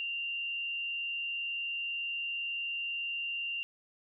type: tone with frequency modulation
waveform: sine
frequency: 2779 Hz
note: F7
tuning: 9 cents flat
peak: -33 dBFS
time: 0-3.63 s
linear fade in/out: 0 ms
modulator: 111 Hz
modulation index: 0.4
effects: none